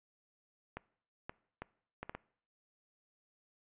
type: clicks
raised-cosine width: 0.5 ms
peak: -26 dBFS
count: 6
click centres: 0.77 / 1.295 / 1.62 / 2.03 / 2.095 / 2.15 s
effects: noise-tail reverb RT60 0.6 s tail -22 dB re dry + resampled to 8000 Hz